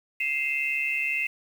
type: tone cluster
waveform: sine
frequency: 2096 / 2557 / 2698 Hz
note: C7 / D#7 / E7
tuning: +2 / +47 / +40 cents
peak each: -29 dBFS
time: 0.2-1.27 s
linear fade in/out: 5 ms
effects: 8-bit